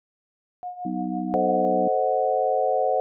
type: tone with tremolo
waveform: sine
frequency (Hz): 720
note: F#5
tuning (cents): -47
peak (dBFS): -28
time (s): 0.63-1.65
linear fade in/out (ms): 0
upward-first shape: triangle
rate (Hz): 6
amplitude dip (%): 80
type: harmonic tone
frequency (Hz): 62.6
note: B1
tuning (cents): +24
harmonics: 3 / 4 / 5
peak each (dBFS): -30 / -30 / -30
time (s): 0.85-1.88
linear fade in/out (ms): 5
type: chord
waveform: sine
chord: A diminished seventh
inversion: none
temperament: equal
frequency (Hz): 440 / 523.3 / 622.3 / 740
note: A4 / C5 / Eb5 / Gb5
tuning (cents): 0 / 0 / 0 / 0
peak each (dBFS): -28 / -24 / -27 / -23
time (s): 1.34-3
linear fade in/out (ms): 0
effects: none